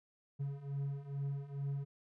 triangle beating tone pair, 138.5 / 140.8 Hz, C#3 / C#3, -1 / +27 cents, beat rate 2.3 Hz, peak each -40 / -37 dBFS, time 0.39-1.85 s, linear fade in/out 20 ms, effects none

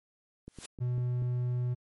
white noise with exponential growth, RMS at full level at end -39 dBFS, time 0.47-0.66 s, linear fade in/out 5 ms, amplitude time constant 41 ms
clicks, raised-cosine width 3 ms, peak -31 dBFS, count 5, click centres 0.48 / 0.587 / 0.788 / 0.981 / 1.222 s
triangle tone, 123.47 Hz, B2, in tune, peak -26 dBFS, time 0.8-1.75 s, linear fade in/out 20 ms
effects MP3 48 kbps

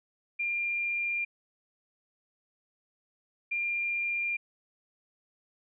sine tone pair in turn, 2395 / 2395 Hz, D7 / D7, +33 / +33 cents, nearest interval unison, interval 0 cents, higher neither, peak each -28 dBFS, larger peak neither, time 0.39-1.25 / 3.51-4.37 s, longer neither, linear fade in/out 10 ms, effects none

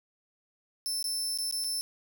25% pulse tone with dropouts, 5300 Hz, E8, 9 cents sharp, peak -25 dBFS, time 0.86-1.81 s, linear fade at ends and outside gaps 0 ms, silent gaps 1.027-1.042 / 1.375-1.386 / 1.511-1.525 / 1.64-1.644 s, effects none

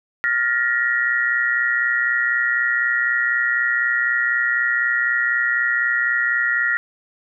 sine tone cluster, 1407 / 1774 / 1898 Hz, F6 / A6 / A#6, +12 / +14 / +31 cents, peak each -22 / -24 / -19 dBFS, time 0.24-6.77 s, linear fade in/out 0 ms, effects none

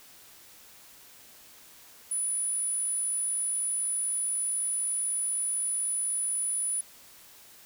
sine tone, 9956 Hz, D#9, in tune, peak -27 dBFS, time 2.11-6.81 s, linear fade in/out 5 ms, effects white hiss -53 dBFS RMS until 7.65 s

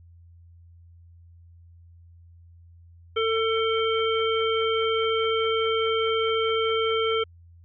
harmonic tone, 447.6 Hz, A4, 30 cents sharp, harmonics 1 / 3 / 5 / 7, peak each -23 / -28 / -33 / -30 dBFS, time 3.16-7.24 s, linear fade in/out 10 ms, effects added 85 Hz sine -48 dBFS peak until 7.64 s

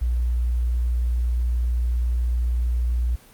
sine tone, 60 Hz, B1, 49 cents flat, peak -19 dBFS, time 0.01-3.16 s, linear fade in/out 10 ms, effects pink hiss -50 dBFS RMS until 3.33 s + Opus 24 kbps

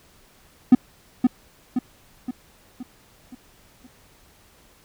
triangle tone with echo, 250.2 Hz, B3, 23 cents sharp, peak -4 dBFS, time 0.72-0.75 s, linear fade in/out 5 ms, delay 520 ms, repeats 6, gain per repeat -6 dB, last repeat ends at 3.87 s, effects tanh soft clip ceiling 0 dBFS + pink hiss -55 dBFS RMS until 4.84 s

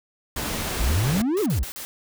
pink noise, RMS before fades -28 dBFS, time 0.36-1.22 s, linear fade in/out 5 ms
triangle exponential two-way sweep, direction up then down, 48.29 to 447.9 to 48.29 Hz, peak -18 dBFS, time 0.79-1.64 s, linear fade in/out 10 ms, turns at 1.41 s
white noise bursts, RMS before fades -35 dBFS, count 4, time 1.37-1.85 s, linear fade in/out 0 ms, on 90 ms, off 40 ms
effects none

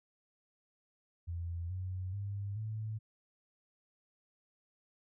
sine tone with pitch steps, 85.4 / 92.59 / 100.39 / 108.85 Hz, F2 / F#2 / G2 / A2, -38 / +2 / +42 / -18 cents, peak -36 dBFS, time 1.27-2.99 s, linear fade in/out 20 ms, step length 430 ms, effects none

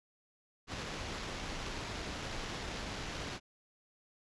pink noise with sample-and-hold, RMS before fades -41 dBFS, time 0.67-3.4 s, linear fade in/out 50 ms, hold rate 8820 Hz, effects resampled to 22050 Hz

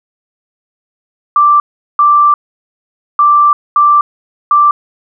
sine tone bursts at uneven times, 1174.7 Hz, D6, in tune, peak -4 dBFS, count 5, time 1.36-1.6 / 1.99-2.34 / 3.19-3.53 / 3.76-4.01 / 4.51-4.71 s, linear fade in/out 2 ms, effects none

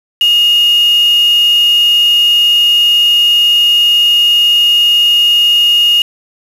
sine tone with quantisation, 2858 Hz, F7, 39 cents sharp, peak -6 dBFS, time 0.21-6.02 s, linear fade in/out 2 ms, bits 3, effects low-pass 11000 Hz 12 dB/octave

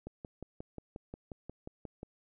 click train, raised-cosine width 2 ms, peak -29 dBFS, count 12, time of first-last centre 0.07-2.031 s, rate 5.61 Hz, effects none

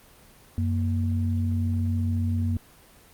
sine tone pair together, 92.5 / 233.6 Hz, F#2 / A#3, 0 / +4 cents, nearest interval octave + major third, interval 1604 cents, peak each -23 / -29 dBFS, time 0.58-2.57 s, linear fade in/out 0 ms, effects pink hiss -53 dBFS RMS until 3.13 s + Opus 24 kbps

